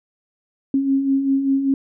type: beating tone pair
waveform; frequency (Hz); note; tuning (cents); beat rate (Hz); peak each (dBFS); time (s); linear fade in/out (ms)
sine; 267.7 / 272.8; C4 / C#4; +40 / -28; 5.1; -25 / -16; 0.74-1.74; 2
effects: none